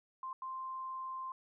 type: tone bursts at uneven times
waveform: sine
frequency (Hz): 1046.5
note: C6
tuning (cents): 0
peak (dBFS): -39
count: 2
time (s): 0.23-0.33 / 0.42-1.32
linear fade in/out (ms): 2
effects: none